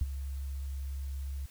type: tone with ADSR envelope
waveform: sine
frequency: 68.3 Hz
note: C#2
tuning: 25 cents flat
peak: -21 dBFS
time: 0.01-1.46 s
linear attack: 4 ms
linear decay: 31 ms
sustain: -13 dB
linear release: 5 ms
effects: tanh soft clip ceiling -23 dBFS + white hiss -58 dBFS RMS until 1.5 s